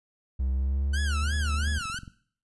triangle tone with pitch glide, 65.41 to 74.27 Hz, C2 to D2, 0 to +20 cents, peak -23 dBFS, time 0.39-1.79 s, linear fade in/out 10 ms, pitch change +220 cents, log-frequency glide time 0.53-1.2 s
sawtooth tone with vibrato, 1483 Hz, F#6, 4 cents sharp, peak -28 dBFS, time 0.93-1.99 s, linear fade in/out 10 ms, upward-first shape sine, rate 2.9 Hz, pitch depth 230 cents each way
click train, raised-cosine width 5 ms, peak -30 dBFS, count 20, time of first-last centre 1.23-2.078 s, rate 22.4 Hz
effects noise-tail reverb RT60 0.5 s tail -17 dB re dry + resampled to 24000 Hz

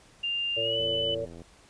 sine tone with pitch glide, 2797 to 2998 Hz, F7 to F#7, +2 to +22 cents, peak -27 dBFS, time 0.23-1.15 s, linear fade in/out 10 ms, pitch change +120 cents, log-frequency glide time 0.6-0.78 s
harmonic tone, 113.6 Hz, A#2, 44 cents flat, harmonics 1 / 3 / 4 / 5, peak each -42 / -41 / -34 / -31 dBFS, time 0.56-1.26 s, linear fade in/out 20 ms
click train, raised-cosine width 2 ms, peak -32 dBFS, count 53, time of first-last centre 0.8-1.418 s, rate 84.1 Hz
effects pink hiss -57 dBFS RMS until 1.69 s + resampled to 22050 Hz

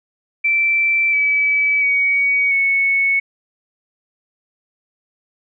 sine tone with pitch steps, 2336 / 2293 / 2251 / 2210 Hz, D7 / D7 / C#7 / C#7, -10 / -42 / +26 / -6 cents, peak -13 dBFS, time 0.44-3.2 s, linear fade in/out 10 ms, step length 690 ms, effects none

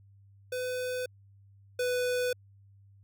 square tone pair in turn, 503 / 496.6 Hz, B4 / B4, +32 / +9 cents, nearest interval unison, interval 23 cents, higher first, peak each -32 / -28 dBFS, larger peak second, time 0.52-1.06 / 1.79-2.33 s, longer neither, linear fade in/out 5 ms, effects added 99 Hz sine -55 dBFS peak until 3.03 s

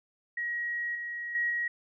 sine tone with level steps, 1900 Hz, A#6, 33 cents sharp, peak -30 / -34 / -26 / -28 dBFS, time 0.37-1.68 s, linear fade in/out 5 ms, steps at 0.95 / 1.35 / 1.5 s, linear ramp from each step 2 ms, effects none

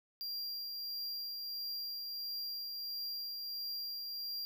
square tone with tremolo, 4761 Hz, D8, 23 cents sharp, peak -38 dBFS, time 0.21-4.45 s, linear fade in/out 0 ms, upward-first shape triangle, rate 1.5 Hz, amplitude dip 30%, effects none

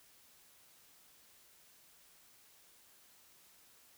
silence, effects white hiss -64 dBFS RMS until 3.97 s

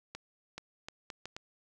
accelerating click train, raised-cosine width 0.2 ms, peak -24 dBFS, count 6, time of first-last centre 0.15-1.365 s, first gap 430 ms, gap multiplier 0.71, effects none

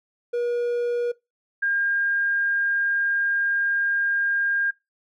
triangle / sine tone pair in turn, 480 / 1610.3 Hz, B4 / G6, -49 / +46 cents, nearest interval octave + major sixth, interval 2095 cents, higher second, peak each -20 dBFS, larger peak neither, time 0.33-1.12 / 1.62-4.71 s, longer second, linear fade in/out 10 ms, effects noise-tail reverb RT60 0.2 s tail -21 dB re dry

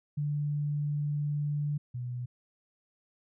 sine tone pair in turn, 146.83 / 123.47 Hz, D3 / B2, 0 / 0 cents, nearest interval minor third, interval 300 cents, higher first, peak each -28 / -33 dBFS, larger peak first, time 0.17-1.78 / 1.94-2.26 s, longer first, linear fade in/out 10 ms, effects none

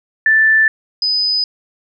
sine tone pair in turn, 1763 / 5002 Hz, A6 / D#8, +3 / +8 cents, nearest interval octave + tritone, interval 1805 cents, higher second, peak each -8 / -13 dBFS, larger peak first, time 0.26-0.68 / 1.02-1.44 s, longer neither, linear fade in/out 2 ms, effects none

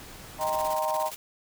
pink noise, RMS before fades -45 dBFS, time 0-0.75 s, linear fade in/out 0 ms
sine chord, C minor seventh, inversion first, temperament equal, 622.3 / 784 / 932.3 / 1046.5 Hz, Eb5 / G5 / Bb5 / C6, 0 / 0 / 0 / 0 cents, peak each -29 / -32 / -29 / -34 dBFS, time 0.38-1.11 s, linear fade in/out 50 ms
white noise with tremolo, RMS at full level -38 dBFS, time 0.41-1.16 s, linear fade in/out 0 ms, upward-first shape square, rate 17 Hz, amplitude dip 65%
effects none

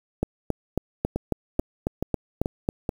two click trains, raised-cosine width 2 ms, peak -9 / -12 dBFS, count 10 / 5, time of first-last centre 0.23-2.689 / 1.16-2.892 s, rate 3.66 / 2.31 Hz, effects 7-bit

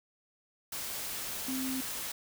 sine tone in noise, 261.6 Hz, C4, in tune, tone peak -33 dBFS, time 1.48-1.81 s, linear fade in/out 5 ms, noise white, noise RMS -38 dBFS, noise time 0.72-2.12 s, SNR +2 dB, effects none

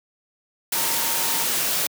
sine tone in noise, 920 Hz, A#5, 23 cents flat, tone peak -33 dBFS, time 0.75-1.44 s, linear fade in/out 5 ms, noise white, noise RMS -23 dBFS, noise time 0.72-1.87 s, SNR -13 dB, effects high-pass 150 Hz 12 dB/octave

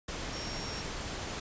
sine tone in noise, 5550 Hz, F8, 12 cents flat, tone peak -42 dBFS, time 0.33-0.82 s, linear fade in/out 5 ms, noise pink, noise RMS -38 dBFS, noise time 0.08-1.4 s, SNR -7 dB, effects resampled to 16000 Hz

